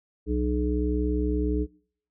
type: harmonic tone with a mistuned harmonic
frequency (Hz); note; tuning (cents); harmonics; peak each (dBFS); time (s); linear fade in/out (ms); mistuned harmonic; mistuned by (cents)
60.7; B1; -29; 1 / 3 / 5 / 7; -26 / -32 / -28 / -30; 0.26-1.67; 50; 1; +110
effects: noise-tail reverb RT60 0.6 s tail -24 dB re dry